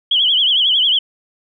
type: tone with vibrato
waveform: sine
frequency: 3151 Hz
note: G7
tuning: 8 cents sharp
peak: -11 dBFS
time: 0.11-0.99 s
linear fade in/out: 5 ms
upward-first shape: triangle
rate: 11 Hz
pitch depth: 150 cents each way
effects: none